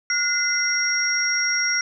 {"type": "tone cluster", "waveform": "sine", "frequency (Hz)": [1435, 2053, 5600], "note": ["F6", "C7", "F8"], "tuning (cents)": [47, -33, 4], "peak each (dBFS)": [-25, -24, -22], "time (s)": [0.1, 1.81], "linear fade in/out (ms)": 2, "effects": []}